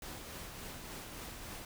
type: noise with tremolo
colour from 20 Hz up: pink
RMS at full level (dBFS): -45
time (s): 0.02-1.65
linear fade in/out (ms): 2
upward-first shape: sine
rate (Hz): 3.5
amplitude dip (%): 30
effects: none